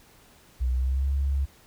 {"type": "tone with pitch glide", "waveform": "sine", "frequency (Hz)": [62.5, 68.95], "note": ["B1", "C#2"], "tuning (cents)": [21, -9], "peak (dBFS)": -22, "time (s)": [0.6, 1.46], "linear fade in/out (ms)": 20, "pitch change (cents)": 170, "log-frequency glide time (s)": [0.72, 1.09], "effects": ["pink hiss -56 dBFS RMS until 1.66 s"]}